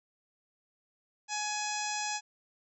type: harmonic tone with a mistuned harmonic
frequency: 841 Hz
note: G#5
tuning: 22 cents sharp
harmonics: 1 / 2 / 3 / 4 / 5 / 6 / 7 / 8 / 9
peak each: -36 / -41 / -40 / -45 / -45 / -42 / -41 / -42 / -44 dBFS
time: 1.28-2.21 s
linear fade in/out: 50 ms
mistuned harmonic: 5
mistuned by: -34 cents
effects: none